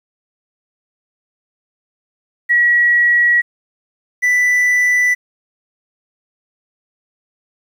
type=tone pair in turn; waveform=sine / triangle; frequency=1920 / 1980.8 Hz; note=B6 / B6; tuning=-49 / +5 cents; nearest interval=minor second; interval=54 cents; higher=second; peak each=-9 dBFS; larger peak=neither; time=2.49-3.42 / 4.22-5.15 s; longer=neither; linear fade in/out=20 ms; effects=8-bit